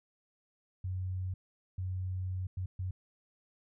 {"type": "tone bursts at uneven times", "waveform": "sine", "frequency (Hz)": 92.6, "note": "F#2", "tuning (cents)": 2, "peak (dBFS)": -33, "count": 4, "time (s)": [[0.84, 1.34], [1.78, 2.47], [2.57, 2.66], [2.79, 2.91]], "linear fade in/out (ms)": 5, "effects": []}